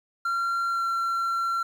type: tone with pitch glide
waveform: triangle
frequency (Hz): 1374 to 1361.4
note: F6 to F6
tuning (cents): -29 to -45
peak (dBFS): -22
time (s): 0.25-1.63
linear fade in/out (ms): 5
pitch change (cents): -16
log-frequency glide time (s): 0.69-0.84
effects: 9-bit